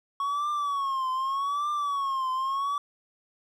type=tone with vibrato; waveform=triangle; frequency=1108.7 Hz; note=C#6; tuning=in tune; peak=-24 dBFS; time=0.2-2.78 s; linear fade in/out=2 ms; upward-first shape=triangle; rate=0.83 Hz; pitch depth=130 cents each way; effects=none